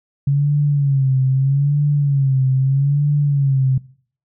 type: tone with vibrato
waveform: sine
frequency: 138.59 Hz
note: C#3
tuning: in tune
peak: -12 dBFS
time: 0.27-3.78 s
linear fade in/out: 5 ms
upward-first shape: sine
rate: 0.79 Hz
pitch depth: 93 cents each way
effects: noise-tail reverb RT60 0.5 s tail -21 dB re dry